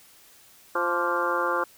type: harmonic tone with a mistuned harmonic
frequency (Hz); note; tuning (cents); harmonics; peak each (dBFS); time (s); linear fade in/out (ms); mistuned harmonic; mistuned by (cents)
174.61; F3; 0; 2 / 3 / 4 / 5 / 6 / 7 / 8 / 9; -32 / -29 / -39 / -32 / -30 / -29 / -29 / -38; 0.75-1.64; 5; 7; -75
effects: white hiss -54 dBFS RMS until 1.77 s